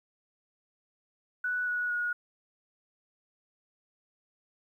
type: tone with pitch steps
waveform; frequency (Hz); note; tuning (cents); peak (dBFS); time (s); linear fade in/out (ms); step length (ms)
sine; 1480 / 1463.8 / 1447.9; F#6 / F#6 / F#6; 0 / -19 / -38; -28; 1.44-2.13; 5; 230
effects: 11-bit